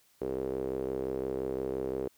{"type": "tone with band-pass filter", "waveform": "sawtooth", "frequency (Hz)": 65.8, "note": "C2", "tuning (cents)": 10, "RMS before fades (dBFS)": -34, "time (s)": [0.21, 2.08], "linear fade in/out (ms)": 5, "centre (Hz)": 420, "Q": 5.3, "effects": ["white hiss -66 dBFS RMS until 2.17 s"]}